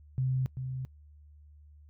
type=tone with echo; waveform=sine; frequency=130 Hz; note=C3; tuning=11 cents flat; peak=-26 dBFS; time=0.18-0.46 s; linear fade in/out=0 ms; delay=390 ms; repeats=1; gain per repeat=-7 dB; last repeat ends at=0.85 s; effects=noise-tail reverb RT60 0.1 s tail -22 dB re dry + added 74 Hz sine -52 dBFS peak until 1.89 s